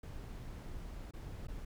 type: noise with dropouts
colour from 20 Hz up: brown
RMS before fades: -45 dBFS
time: 0.03-1.65 s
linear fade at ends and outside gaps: 5 ms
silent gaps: 1.111-1.135 / 1.471-1.482 s
effects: none